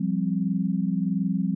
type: chord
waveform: sine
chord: F suspended second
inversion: none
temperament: equal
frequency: 174.61 / 196 / 261.6 Hz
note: F3 / G3 / C4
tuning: 0 / 0 / 0 cents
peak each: -26 / -25 / -30 dBFS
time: 0-1.55 s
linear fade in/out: 10 ms
effects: none